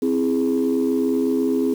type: chord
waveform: sine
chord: C augmented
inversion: none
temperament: equal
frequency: 261.6 / 329.6 / 415.3 Hz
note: C4 / E4 / G#4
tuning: 0 / 0 / 0 cents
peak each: -19 / -23 / -21 dBFS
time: 0.02-1.74 s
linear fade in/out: 5 ms
effects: tanh soft clip ceiling -11 dBFS + 7-bit